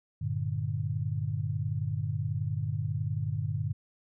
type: chord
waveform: sine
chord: G minor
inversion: none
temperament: equal with one note detuned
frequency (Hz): 98 / 116.54 / 148.28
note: G2 / Bb2 / D3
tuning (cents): 0 / 0 / +17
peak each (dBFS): -33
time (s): 0.21-3.73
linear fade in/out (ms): 10
effects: none